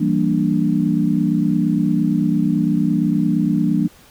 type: chord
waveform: sine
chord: E half-diminished seventh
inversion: none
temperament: equal with one note detuned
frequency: 167.21 / 196 / 233.1 / 293.7 Hz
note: E3 / G3 / Bb3 / D4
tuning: +25 / 0 / 0 / 0 cents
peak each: -20 dBFS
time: 0-3.88 s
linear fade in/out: 10 ms
effects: pink hiss -48 dBFS RMS until 4.1 s